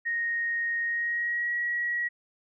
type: tone with pitch glide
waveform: sine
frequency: 1864.7 to 1913.8 Hz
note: A#6 to A#6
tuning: 0 to +45 cents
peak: -26 dBFS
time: 0.05-2.09 s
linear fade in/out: 20 ms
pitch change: +45 cents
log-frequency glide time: 0.84-1.54 s
effects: none